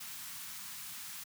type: band-stop noise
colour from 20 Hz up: white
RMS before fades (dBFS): -45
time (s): 0-1.24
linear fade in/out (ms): 10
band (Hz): 230 to 920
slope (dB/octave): 24
effects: high-pass 100 Hz 12 dB/octave